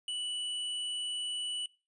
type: tone with tanh clipping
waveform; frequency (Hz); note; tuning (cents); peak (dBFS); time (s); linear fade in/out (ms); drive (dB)
triangle; 2960; F#7; 0; -35; 0.08-1.66; 2; 16
effects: noise-tail reverb RT60 0.3 s tail -20 dB re dry + resampled to 24000 Hz